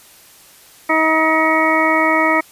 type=harmonic tone; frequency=317.6 Hz; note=D#4; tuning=36 cents sharp; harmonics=1 / 2 / 3 / 4 / 6 / 7; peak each=-19 / -19 / -19 / -19 / -19 / -19 dBFS; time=0.89-2.41 s; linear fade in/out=10 ms; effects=white hiss -45 dBFS RMS until 2.51 s + resampled to 32000 Hz